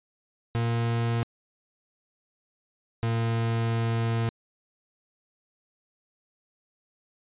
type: tone pair in turn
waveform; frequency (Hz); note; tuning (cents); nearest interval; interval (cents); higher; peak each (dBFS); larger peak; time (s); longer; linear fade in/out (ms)
40% pulse; 116.54 / 114.74; A#2 / A#2; 0 / -27; unison; 27; first; -23; neither; 0.55-1.23 / 3.03-4.29; second; 0
effects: resampled to 8000 Hz